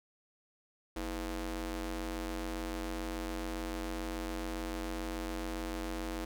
sawtooth ring-modulated tone, 185 Hz, F#3, in tune, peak -29 dBFS, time 0.96-6.25 s, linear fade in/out 5 ms, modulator 136 Hz, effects none

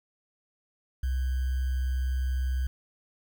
sine tone with sample-and-hold, 64.4 Hz, C2, 27 cents flat, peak -25 dBFS, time 1.03-2.67 s, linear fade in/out 5 ms, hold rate 1575 Hz, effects none

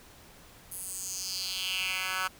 10% pulse tone with high-pass filter sweep, 186.9 Hz, F#3, 18 cents sharp, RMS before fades -34 dBFS, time 0.71-2.28 s, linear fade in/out 10 ms, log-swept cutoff 11000 to 1400 Hz, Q 3.3, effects pink hiss -54 dBFS RMS until 2.39 s

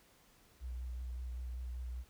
sine tone with vibrato, 61.74 Hz, B1, in tune, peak -39 dBFS, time 0.6-2.05 s, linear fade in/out 50 ms, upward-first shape sine, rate 5.2 Hz, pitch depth 24 cents each way, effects pink hiss -66 dBFS RMS until 2.09 s

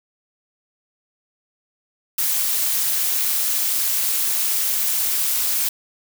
blue noise with amplitude modulation, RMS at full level -18 dBFS, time 2.18-5.69 s, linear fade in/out 5 ms, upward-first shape sine, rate 219 Hz, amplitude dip 60%, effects none

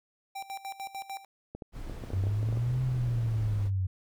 square tone with tremolo, 783 Hz, G5, 2 cents flat, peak -36 dBFS, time 0.35-1.25 s, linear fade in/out 10 ms, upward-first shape square, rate 6.7 Hz, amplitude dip 80%
clicks, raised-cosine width 2 ms, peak -26 dBFS, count 12, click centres 1.55 / 1.622 / 1.897 / 2.038 / 2.104 / 2.134 / 2.238 / 2.269 / 2.43 / 2.488 / 2.526 / 2.573 s
brown noise, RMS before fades -40 dBFS, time 1.72-3.71 s, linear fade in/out 50 ms
sine linear two-way sweep, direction up then down, 91.7 to 130 to 91.7 Hz, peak -26 dBFS, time 2.13-3.87 s, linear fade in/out 10 ms, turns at 2.82 s
effects none

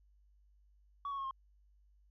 sine tone with pitch steps, 1130 / 1108.7 / 1087.7 / 1067.2 Hz, C#6 / C#6 / C#6 / C6, +33 / 0 / -33 / +34 cents, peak -35 dBFS, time 1.05-1.31 s, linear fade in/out 2 ms, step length 65 ms, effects tanh soft clip ceiling -35 dBFS + added 50 Hz sine -64 dBFS peak until 2.1 s

